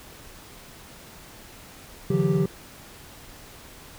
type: tone cluster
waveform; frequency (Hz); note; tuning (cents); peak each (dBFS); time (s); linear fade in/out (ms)
triangle; 142.3 / 161.1 / 180.9 / 392.1; C#3 / E3 / F#3 / G4; +46 / -39 / -39 / 0; -23; 2.1-2.46; 5
effects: pink hiss -46 dBFS RMS until 3.98 s